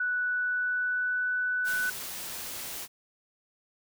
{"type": "tone with pitch glide", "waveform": "sine", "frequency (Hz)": [1480, 1492], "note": ["F#6", "F#6"], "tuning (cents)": [0, 14], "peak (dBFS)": -26, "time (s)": [0, 1.9], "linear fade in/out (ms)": 5, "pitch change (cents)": 14, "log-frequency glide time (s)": [0.23, 1.31]}
{"type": "noise", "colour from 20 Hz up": "white", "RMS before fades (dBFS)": -38, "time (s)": [1.64, 2.88], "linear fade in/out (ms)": 50}
{"effects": []}